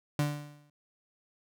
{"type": "tone with exponential decay", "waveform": "35% pulse", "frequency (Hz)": 146.83, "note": "D3", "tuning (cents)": 0, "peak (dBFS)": -22, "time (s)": [0.19, 0.7], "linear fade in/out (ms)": 2, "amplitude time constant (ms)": 110, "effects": []}